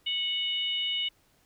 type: harmonic tone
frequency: 736 Hz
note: F#5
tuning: 9 cents flat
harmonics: 3 / 4 / 5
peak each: -37 / -28 / -37 dBFS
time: 0.06-1.09 s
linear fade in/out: 10 ms
effects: pink hiss -66 dBFS RMS until 1.45 s